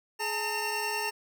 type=tone cluster; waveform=25% pulse; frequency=422 / 906 / 2728 Hz; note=G#4 / A#5 / F7; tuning=+28 / -50 / -41 cents; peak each=-32 / -29 / -30 dBFS; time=0.19-1.11 s; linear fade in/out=20 ms; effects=none